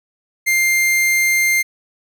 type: tone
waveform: 45% pulse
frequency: 2100 Hz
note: C7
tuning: 6 cents sharp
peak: -13 dBFS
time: 0.46-1.63 s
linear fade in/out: 20 ms
effects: none